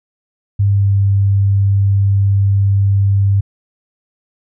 sine tone with pitch glide, 100.1 to 99.06 Hz, G2 to G2, +37 to +19 cents, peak -9 dBFS, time 0.59-3.41 s, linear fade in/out 10 ms, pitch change -18 cents, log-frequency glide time 0.7-0.94 s, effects none

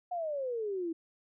sine exponential sweep, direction down, 732 to 320.6 Hz, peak -32 dBFS, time 0.11-0.93 s, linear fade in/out 10 ms, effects none

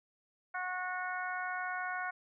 harmonic tone, 365.8 Hz, F#4, 20 cents flat, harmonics 2 / 3 / 4 / 5 / 6, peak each -40 / -42 / -38 / -45 / -47 dBFS, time 0.54-2.11 s, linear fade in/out 10 ms, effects none

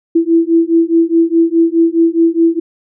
sine beating tone pair, 329.6 / 334.4 Hz, E4 / E4, 0 / +25 cents, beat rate 4.8 Hz, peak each -11 dBFS, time 0.15-2.6 s, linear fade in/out 10 ms, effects none

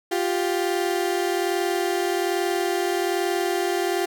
30% pulse tone pair together, 350.8 / 392 Hz, F4 / G4, +8 / 0 cents, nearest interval major second, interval 192 cents, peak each -21 / -23 dBFS, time 0.11-4.06 s, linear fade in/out 10 ms, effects none

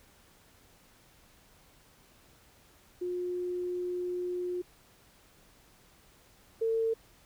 sine tone pair in turn, 357.8 / 450.8 Hz, F4 / A4, +42 / +42 cents, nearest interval major third, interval 400 cents, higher second, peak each -31 / -26 dBFS, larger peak second, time 3.01-4.62 / 6.61-6.94 s, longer first, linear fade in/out 10 ms, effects pink hiss -61 dBFS RMS until 7.25 s

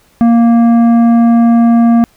triangle tone with tanh clipping, 233.1 Hz, A#3, in tune, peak -6 dBFS, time 0.21-2.04 s, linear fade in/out 0 ms, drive 14 dB, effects pink hiss -50 dBFS RMS until 2.16 s

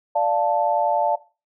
sine chord, D minor, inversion none, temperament equal, 587.3 / 698.5 / 880 Hz, D5 / F5 / A5, 0 / 0 / 0 cents, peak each -22 / -22 / -21 dBFS, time 0.15-1.16 s, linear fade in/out 10 ms, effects noise-tail reverb RT60 0.3 s tail -17 dB re dry

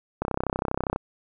click train, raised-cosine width 1 ms, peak -11 dBFS, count 25, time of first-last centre 0.22-0.961 s, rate 32.4 Hz, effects none

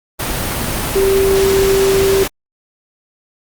sine tone in noise, 388.8 Hz, G4, 14 cents flat, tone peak -10 dBFS, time 0.95-2.24 s, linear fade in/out 10 ms, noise pink, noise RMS -19 dBFS, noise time 0.19-2.28 s, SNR +6 dB, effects Opus 32 kbps

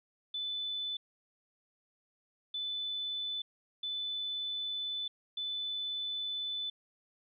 sine tone bursts at uneven times, 3502 Hz, A7, 9 cents flat, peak -34 dBFS, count 4, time 0.34-0.97 / 2.54-3.42 / 3.83-5.08 / 5.37-6.7 s, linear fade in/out 5 ms, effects none

